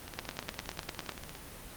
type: two click trains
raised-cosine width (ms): 0.2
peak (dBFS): -24 / -16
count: 23 / 10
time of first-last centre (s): 0.08-1.352 / 0.19-1.093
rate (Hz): 17.3 / 9.97
effects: pink hiss -47 dBFS RMS until 1.76 s + Opus 24 kbps